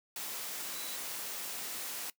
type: tone in noise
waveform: sine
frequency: 3951 Hz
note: B7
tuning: in tune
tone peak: -47 dBFS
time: 0.75-0.96 s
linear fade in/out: 2 ms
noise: white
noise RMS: -40 dBFS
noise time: 0.16-2.1 s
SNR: -10 dB
effects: noise-tail reverb RT60 0.1 s tail -20 dB re dry + high-pass 200 Hz 12 dB/octave